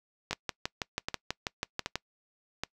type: two click trains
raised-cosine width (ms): 0.2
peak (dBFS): -14 / -13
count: 4 / 11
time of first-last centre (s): 0.31-2.636 / 0.33-1.956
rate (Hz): 1.29 / 6.15
effects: noise-tail reverb RT60 0.1 s tail -24 dB re dry